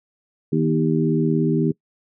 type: harmonic tone with a mistuned harmonic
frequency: 79.3 Hz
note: D#2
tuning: 33 cents sharp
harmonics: 2 / 3 / 4 / 5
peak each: -20 / -22 / -23 / -24 dBFS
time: 0.52-1.72 s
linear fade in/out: 10 ms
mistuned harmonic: 3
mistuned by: +18 cents
effects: noise-tail reverb RT60 0.1 s tail -23 dB re dry